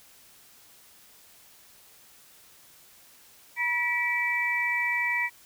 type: tone cluster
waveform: sine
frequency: 963 / 1946 / 2312 Hz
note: B5 / B6 / D7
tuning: -44 / -26 / -28 cents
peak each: -33 / -27 / -28 dBFS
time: 3.56-5.3 s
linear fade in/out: 50 ms
effects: white hiss -55 dBFS RMS until 5.45 s